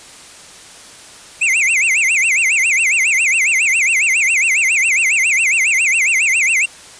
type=tone with vibrato; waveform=square; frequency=2373 Hz; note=D7; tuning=17 cents sharp; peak=-12 dBFS; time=1.41-6.66 s; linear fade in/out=10 ms; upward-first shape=sine; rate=7.3 Hz; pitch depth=260 cents each way; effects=white hiss -38 dBFS RMS until 6.99 s + resampled to 22050 Hz